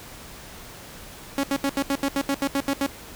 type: tone bursts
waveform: sawtooth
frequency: 277.2 Hz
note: C#4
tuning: in tune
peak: -17 dBFS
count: 12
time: 1.38-2.864 s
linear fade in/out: 2 ms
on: 54 ms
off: 76 ms
effects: pink hiss -42 dBFS RMS until 3.15 s